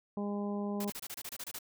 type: harmonic tone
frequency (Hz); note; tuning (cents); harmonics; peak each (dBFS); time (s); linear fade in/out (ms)
203.9; G#3; -32; 1 / 2 / 3 / 4 / 5; -34 / -40 / -44 / -46 / -48; 0.17-0.9; 2
type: noise bursts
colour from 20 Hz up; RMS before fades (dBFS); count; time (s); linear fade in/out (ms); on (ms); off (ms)
white; -42; 11; 0.8-1.588; 5; 48; 26
effects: none